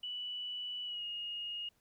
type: tone with pitch glide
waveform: sine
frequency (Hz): 2960 to 2861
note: F#7 to F7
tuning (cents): 0 to +41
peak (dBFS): -38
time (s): 0.03-1.69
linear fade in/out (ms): 5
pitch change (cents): -59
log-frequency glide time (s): 0.84-1.04
effects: pink hiss -74 dBFS RMS until 1.8 s